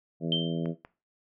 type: harmonic tone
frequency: 82.8 Hz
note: E2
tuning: 8 cents sharp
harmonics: 2 / 3 / 4 / 5 / 6 / 7 / 8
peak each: -31 / -35 / -37 / -39 / -41 / -42 / -43 dBFS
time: 0.2-0.75 s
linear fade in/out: 50 ms
type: tone with exponential decay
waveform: sine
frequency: 3130 Hz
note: G7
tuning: 3 cents flat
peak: -22 dBFS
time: 0.32-0.69 s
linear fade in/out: 1 ms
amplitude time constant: 80 ms
type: clicks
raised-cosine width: 0.5 ms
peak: -28 dBFS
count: 2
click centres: 0.658 / 0.849 s
effects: noise-tail reverb RT60 0.3 s tail -17 dB re dry